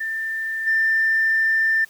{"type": "tone with level steps", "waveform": "sine", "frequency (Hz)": 1787, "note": "A6", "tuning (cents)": 26, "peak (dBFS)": [-23, -15], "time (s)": [0, 1.85], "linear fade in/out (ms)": 10, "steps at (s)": 0.66, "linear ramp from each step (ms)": 20, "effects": ["tanh soft clip ceiling -11 dBFS", "white hiss -51 dBFS RMS until 1.89 s"]}